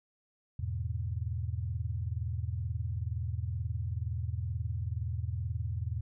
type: chord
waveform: sine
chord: E major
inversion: none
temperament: equal with one note detuned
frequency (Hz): 82.41 / 104.55 / 123.47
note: E2 / G#2 / B2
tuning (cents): 0 / +12 / 0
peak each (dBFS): -35 / -36 / -38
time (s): 0.59-6.01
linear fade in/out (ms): 5
effects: none